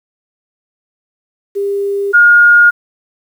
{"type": "tone pair in turn", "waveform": "sine", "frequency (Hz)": [400.1, 1425.8], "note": ["G4", "F6"], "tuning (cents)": [35, 35], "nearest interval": "octave + minor seventh", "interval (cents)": 2200, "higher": "second", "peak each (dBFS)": [-13, -3], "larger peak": "second", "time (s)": [[1.55, 2.13], [2.13, 2.71]], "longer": "neither", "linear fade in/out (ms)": 20, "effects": ["7-bit"]}